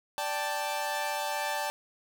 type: chord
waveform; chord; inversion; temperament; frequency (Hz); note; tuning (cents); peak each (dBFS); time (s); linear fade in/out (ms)
sawtooth; D suspended fourth; none; equal; 587.3 / 784 / 880; D5 / G5 / A5; 0 / 0 / 0; -32 / -32 / -29; 0.18-1.7; 0
effects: none